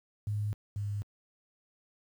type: tone pair in turn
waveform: sine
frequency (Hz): 104.4 / 102.25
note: G#2 / G#2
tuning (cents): +10 / -26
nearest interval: unison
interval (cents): 36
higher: first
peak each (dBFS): -29 / -31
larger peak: first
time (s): 0.27-0.53 / 0.76-1.02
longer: neither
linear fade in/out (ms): 0
effects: high-pass 60 Hz 12 dB/octave + 10-bit